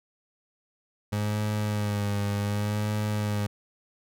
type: tone with vibrato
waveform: 30% pulse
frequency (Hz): 103.83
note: G#2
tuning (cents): 0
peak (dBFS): -23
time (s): 1.12-3.47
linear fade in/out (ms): 10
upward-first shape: sine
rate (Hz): 0.67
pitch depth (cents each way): 36
effects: none